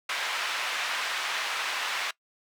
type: band-pass noise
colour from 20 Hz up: white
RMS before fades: -31 dBFS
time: 0.09-2.11 s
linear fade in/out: 5 ms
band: 960 to 2700 Hz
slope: 12 dB/octave
effects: noise-tail reverb RT60 0.1 s tail -21 dB re dry